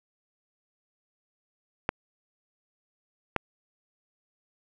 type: clicks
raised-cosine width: 0.5 ms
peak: -9 dBFS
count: 2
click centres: 1.891 / 3.363 s
effects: none